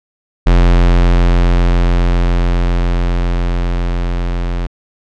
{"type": "tone with level ramp", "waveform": "square", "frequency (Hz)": 43.65, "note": "F1", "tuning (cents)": 0, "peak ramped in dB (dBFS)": [-6, -16], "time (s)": [0.46, 4.67], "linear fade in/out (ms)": 10, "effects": ["low-pass 4000 Hz 12 dB/octave"]}